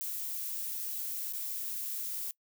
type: noise with dropouts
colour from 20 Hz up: violet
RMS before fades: -37 dBFS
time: 0.01-2.31 s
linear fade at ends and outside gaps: 0 ms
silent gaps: 1.325-1.334 s
effects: noise-tail reverb RT60 0.1 s tail -23 dB re dry